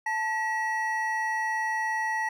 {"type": "tone pair together", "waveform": "triangle", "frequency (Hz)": [880, 1917.1], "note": ["A5", "A#6"], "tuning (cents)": [0, 48], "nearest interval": "octave + minor second", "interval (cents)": 1348, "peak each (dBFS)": -27, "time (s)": [0.06, 2.29], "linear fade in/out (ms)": 5, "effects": []}